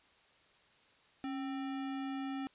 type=tone with sample-and-hold; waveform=sine; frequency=273.4 Hz; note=C#4; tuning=24 cents flat; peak=-36 dBFS; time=1.24-2.47 s; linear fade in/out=0 ms; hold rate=1050 Hz; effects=white hiss -66 dBFS RMS until 2.54 s + resampled to 8000 Hz